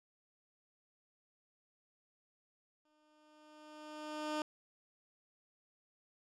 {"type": "tone with exponential growth", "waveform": "15% pulse", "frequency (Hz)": 304.3, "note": "D#4", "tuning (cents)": -38, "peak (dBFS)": -28, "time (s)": [2.85, 4.42], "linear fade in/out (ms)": 2, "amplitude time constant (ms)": 340, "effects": ["low-pass 7000 Hz 12 dB/octave"]}